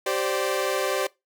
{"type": "chord", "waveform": "sawtooth", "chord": "G suspended fourth", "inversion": "none", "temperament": "equal with one note detuned", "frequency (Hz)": [387.5, 523.3, 587.3], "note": ["G4", "C5", "D5"], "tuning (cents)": [-20, 0, 0], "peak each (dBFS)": [-24, -24, -24], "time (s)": [0.06, 1.07], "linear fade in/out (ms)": 5, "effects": ["noise-tail reverb RT60 0.2 s tail -21 dB re dry"]}